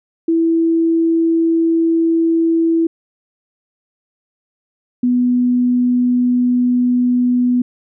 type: tone pair in turn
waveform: sine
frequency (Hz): 329.6 / 246.9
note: E4 / B3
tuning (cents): 0 / 0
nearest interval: perfect fourth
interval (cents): 500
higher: first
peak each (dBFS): -11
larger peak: neither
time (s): 0.28-2.87 / 5.03-7.62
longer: neither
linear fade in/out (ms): 5
effects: none